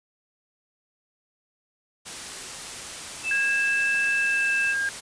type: noise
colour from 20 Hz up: white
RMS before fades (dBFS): -36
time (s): 2.05-5.01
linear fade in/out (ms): 20
type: tone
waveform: sine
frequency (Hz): 2637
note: E7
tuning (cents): 0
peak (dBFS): -24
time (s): 3.23-4.75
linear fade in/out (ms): 50
type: tone with pitch glide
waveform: sine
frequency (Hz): 1634 to 1614.3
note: G#6 to G#6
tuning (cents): -29 to -50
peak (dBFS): -23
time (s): 3.31-4.89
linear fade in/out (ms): 2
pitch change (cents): -21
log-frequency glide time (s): 4.08-4.5
effects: resampled to 22050 Hz